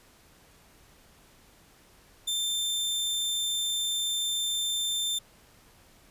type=tone; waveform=sawtooth; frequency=3573 Hz; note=A7; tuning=26 cents sharp; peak=-24 dBFS; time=2.27-5.19 s; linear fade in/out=10 ms; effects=pink hiss -58 dBFS RMS until 6.1 s + resampled to 32000 Hz